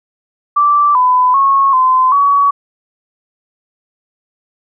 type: tone with pitch steps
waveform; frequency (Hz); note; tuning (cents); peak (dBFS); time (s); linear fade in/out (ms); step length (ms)
sine; 1168 / 1004 / 1096 / 1028 / 1130; D6 / B5 / C#6 / C6 / C#6; -10 / +28 / -20 / -31 / +33; -7; 0.56-2.51; 10; 390
effects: none